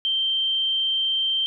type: tone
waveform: sine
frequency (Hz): 3136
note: G7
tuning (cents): 0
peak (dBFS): -20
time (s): 0.05-1.46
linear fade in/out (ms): 0
effects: none